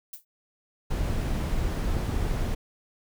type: noise with exponential decay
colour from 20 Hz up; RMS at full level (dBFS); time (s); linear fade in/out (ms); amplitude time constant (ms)
violet; -34; 0.13-0.25; 5; 25
type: noise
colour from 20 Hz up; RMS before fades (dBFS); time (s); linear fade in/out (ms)
brown; -27; 0.9-2.55; 10
type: clicks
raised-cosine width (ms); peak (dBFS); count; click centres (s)
3; -19; 3; 1.967 / 2.093 / 2.143
effects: none